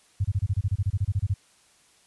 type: tone bursts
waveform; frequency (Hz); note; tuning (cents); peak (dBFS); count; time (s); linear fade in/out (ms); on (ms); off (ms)
sine; 98; G2; 0; -20; 16; 0.2-1.341; 10; 46; 27
effects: white hiss -60 dBFS RMS until 2.06 s + resampled to 24000 Hz